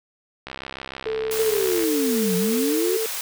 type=click train; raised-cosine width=0.3 ms; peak=-16 dBFS; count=92; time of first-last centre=0.47-1.838 s; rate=66.5 Hz
type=tone with pitch glide; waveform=sine; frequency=440 to 444.9 Hz; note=A4 to A4; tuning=0 to +19 cents; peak=-23 dBFS; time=1.06-3.06 s; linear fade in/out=2 ms; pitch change=+19 cents; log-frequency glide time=1.42-1.53 s
type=high-pass noise; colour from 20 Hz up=white; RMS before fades=-29 dBFS; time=1.31-3.21 s; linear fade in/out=2 ms; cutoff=660 Hz; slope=12 dB/octave
type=linear two-way sweep; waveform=sine; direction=down then up; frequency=457 to 174.8 to 385.4 Hz; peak=-21 dBFS; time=1.39-2.97 s; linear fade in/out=5 ms; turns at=2.36 s
effects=none